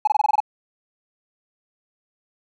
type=tone bursts; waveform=triangle; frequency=847 Hz; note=G#5; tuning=34 cents sharp; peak=-10 dBFS; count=8; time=0.05-0.403 s; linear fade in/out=5 ms; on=24 ms; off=23 ms; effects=tanh soft clip ceiling -10 dBFS